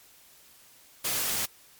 white noise, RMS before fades -29 dBFS, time 1.04-1.46 s, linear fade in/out 10 ms, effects white hiss -56 dBFS RMS until 1.79 s + MP3 96 kbps

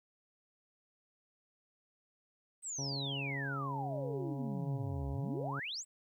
sine exponential two-way sweep, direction down then up, 8390 to 65.41 to 8390 Hz, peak -38 dBFS, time 2.62-5.85 s, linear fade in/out 50 ms, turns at 5.1 s
harmonic tone, 138.2 Hz, C#3, 5 cents flat, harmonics 1 / 2 / 3 / 4 / 5 / 6 / 7, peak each -39 / -45 / -49 / -51 / -53 / -55 / -56 dBFS, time 2.78-5.6 s, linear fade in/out 10 ms
effects 12-bit

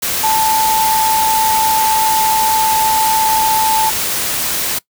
sine tone in noise, 880 Hz, A5, in tune, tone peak -12 dBFS, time 0.23-3.9 s, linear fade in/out 10 ms, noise white, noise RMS -18 dBFS, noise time 0.02-4.79 s, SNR +3 dB, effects noise-tail reverb RT60 0.1 s tail -21 dB re dry

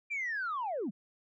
sine linear sweep, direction down, 2400 to 161.5 Hz, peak -31 dBFS, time 0.1-0.91 s, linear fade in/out 20 ms, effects tanh soft clip ceiling -29 dBFS

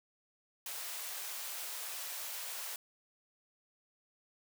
white high-pass noise, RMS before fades -42 dBFS, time 0.66-2.76 s, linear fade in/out 2 ms, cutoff 520 Hz, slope 24 dB/octave, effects none

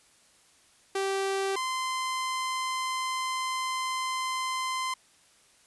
sawtooth tone pair in turn, 389.4 / 1036.3 Hz, G4 / C6, -12 / -17 cents, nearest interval octave + perfect fourth, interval 1695 cents, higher second, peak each -23 / -25 dBFS, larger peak first, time 0.95-1.56 / 1.56-4.94 s, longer second, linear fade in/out 5 ms, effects white hiss -61 dBFS RMS until 5.66 s + resampled to 24000 Hz

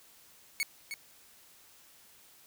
sawtooth tone with echo, 2217 Hz, C#7, in tune, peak -25 dBFS, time 0.6-0.63 s, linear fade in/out 0 ms, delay 310 ms, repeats 1, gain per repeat -8 dB, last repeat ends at 0.94 s, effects white hiss -59 dBFS RMS until 2.46 s

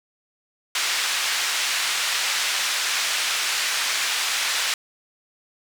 pink band-pass noise, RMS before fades -24 dBFS, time 0.75-4.74 s, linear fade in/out 2 ms, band 1700 to 7300 Hz, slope 12 dB/octave, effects none

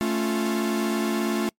45% pulse chord, A augmented, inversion none, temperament equal, 220 / 277.2 / 349.2 Hz, A3 / C#4 / E#4, 0 / 0 / 0 cents, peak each -25 / -30 / -27 dBFS, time 0.01-1.49 s, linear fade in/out 0 ms, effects noise-tail reverb RT60 0.1 s tail -26 dB re dry + MP3 64 kbps

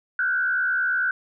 sine tone with frequency modulation, 1502 Hz, F#6, 26 cents sharp, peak -20 dBFS, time 0.19-1.11 s, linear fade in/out 2 ms, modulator 69 Hz, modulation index 1, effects none

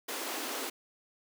pink high-pass noise, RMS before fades -37 dBFS, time 0.08-0.7 s, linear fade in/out 10 ms, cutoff 240 Hz, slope 96 dB/octave, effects none

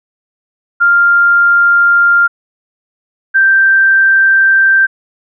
sine tone pair in turn, 1396.9 / 1568 Hz, F6 / G6, 0 / 0 cents, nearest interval major second, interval 200 cents, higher second, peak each -5 dBFS, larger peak neither, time 0.8-2.28 / 3.34-4.87 s, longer second, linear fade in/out 20 ms, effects none

